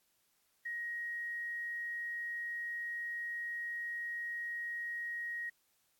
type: tone with quantisation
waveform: sine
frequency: 1886 Hz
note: A#6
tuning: 20 cents sharp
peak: -37 dBFS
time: 0.65-5.5 s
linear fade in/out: 10 ms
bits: 11
effects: white hiss -75 dBFS RMS until 5.99 s + AAC 64 kbps